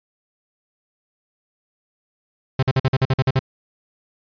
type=tone bursts; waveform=45% pulse; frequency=131.6 Hz; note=C3; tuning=10 cents sharp; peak=-14 dBFS; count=10; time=2.59-3.393 s; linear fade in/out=5 ms; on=38 ms; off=47 ms; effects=resampled to 11025 Hz